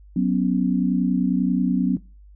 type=chord; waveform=sine; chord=F# suspended fourth; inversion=none; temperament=equal; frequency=185 / 246.9 / 277.2 Hz; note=F#3 / B3 / C#4; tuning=0 / 0 / 0 cents; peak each=-20 / -22 / -24 dBFS; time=0.16-1.97 s; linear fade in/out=5 ms; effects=noise-tail reverb RT60 0.3 s tail -20 dB re dry + added 50 Hz sine -44 dBFS peak until 2.35 s